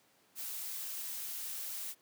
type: noise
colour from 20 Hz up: blue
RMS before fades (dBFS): -41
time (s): 0.35-1.95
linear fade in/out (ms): 50
effects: pink hiss -68 dBFS RMS until 2.01 s + high-pass 200 Hz 12 dB/octave